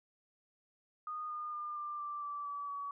sine tone with pitch steps, 1231 / 1216.9 / 1202.9 / 1189.1 / 1175.4 / 1161.9 / 1148.6 / 1135.4 Hz, D#6 / D#6 / D6 / D6 / D6 / D6 / D6 / C#6, -19 / -39 / +41 / +21 / +1 / -19 / -39 / +41 cents, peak -38 dBFS, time 1.07-2.91 s, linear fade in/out 2 ms, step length 230 ms, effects none

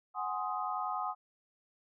sine chord, Ab dominant seventh, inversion third, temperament equal with one note detuned, 740 / 830.6 / 1046.5 / 1249.6 Hz, Gb5 / Ab5 / C6 / Eb6, 0 / 0 / 0 / +7 cents, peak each -38 / -39 / -40 / -37 dBFS, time 0.14-1.15 s, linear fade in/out 50 ms, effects none

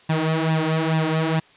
sawtooth tone with flanger, 159.4 Hz, D#3, 42 cents sharp, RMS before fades -21 dBFS, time 0.09-1.4 s, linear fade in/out 10 ms, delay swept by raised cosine 1.1 to 4.7 ms, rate 2.3 Hz, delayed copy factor +0.7, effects white hiss -52 dBFS RMS until 1.56 s + resampled to 8000 Hz

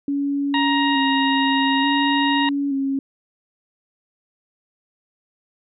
sine tone with vibrato, 277.2 Hz, C#4, in tune, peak -19 dBFS, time 0.08-2.99 s, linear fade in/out 2 ms, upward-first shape square, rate 0.57 Hz, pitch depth 29 cents each way
harmonic tone, 940 Hz, A#5, 14 cents sharp, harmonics 1 / 2 / 3 / 4, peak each -21 / -24 / -26 / -27 dBFS, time 0.54-2.49 s, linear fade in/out 2 ms
effects none

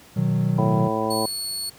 triangle chord, B major, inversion none, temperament equal, 123.47 / 155.56 / 185 Hz, B2 / D#3 / F#3, 0 / 0 / 0 cents, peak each -21 dBFS, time 0.16-0.88 s, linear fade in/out 10 ms
harmonic tone, 110 Hz, A2, in tune, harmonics 1 / 2 / 3 / 4 / 5 / 6 / 7 / 9, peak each -34 / -29 / -29 / -29 / -28 / -33 / -29 / -28 dBFS, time 0.58-1.26 s, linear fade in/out 5 ms
25% pulse tone, 4400 Hz, C#8, 14 cents flat, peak -22 dBFS, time 1.1-1.7 s, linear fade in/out 10 ms
effects pink hiss -49 dBFS RMS until 1.78 s + high-pass 60 Hz 12 dB/octave

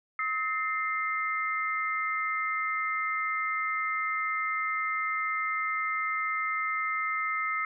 sine tone cluster, 1279 / 1805 / 2094 Hz, D#6 / A6 / C7, +47 / +44 / +1 cents, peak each -30 / -39 / -31 dBFS, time 0.19-7.65 s, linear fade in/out 2 ms, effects none

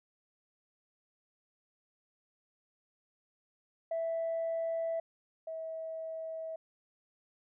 sine tone pair in turn, 659.3 / 646.1 Hz, E5 / E5, 0 / -35 cents, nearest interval unison, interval 35 cents, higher first, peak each -30 / -37 dBFS, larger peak first, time 3.91-5 / 5.47-6.56 s, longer neither, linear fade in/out 5 ms, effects tanh soft clip ceiling -28 dBFS

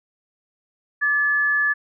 sine tone pair together, 1174.7 / 1719.6 Hz, D6 / A6, 0 / -40 cents, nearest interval perfect fifth, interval 660 cents, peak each -29 / -17 dBFS, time 1.01-1.74 s, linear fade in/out 20 ms, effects none

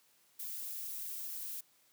violet noise, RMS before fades -42 dBFS, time 0.39-1.61 s, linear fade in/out 10 ms, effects white hiss -69 dBFS RMS until 1.92 s + high-pass 100 Hz 12 dB/octave

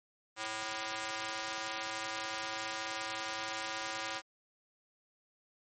square tone with high-pass filter, 109.6 Hz, A2, 6 cents flat, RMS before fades -39 dBFS, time 0.36-4.22 s, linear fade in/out 50 ms, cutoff 940 Hz, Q 0.72, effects MP3 32 kbps

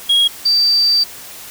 triangle / sine tone pair in turn, 3292 / 4656 Hz, G#7 / D8, -16 / -16 cents, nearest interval tritone, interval 600 cents, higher second, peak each -8 / -10 dBFS, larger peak first, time 0.09-0.28 / 0.45-1.04 s, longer second, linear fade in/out 10 ms, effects white hiss -34 dBFS RMS until 1.5 s

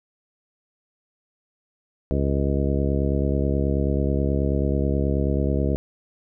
harmonic tone, 69.3 Hz, C#2, in tune, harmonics 1 / 2 / 3 / 4 / 5 / 6 / 7 / 9, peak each -23 / -26 / -28 / -29 / -30 / -31 / -31 / -33 dBFS, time 2.11-5.76 s, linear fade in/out 0 ms, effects none

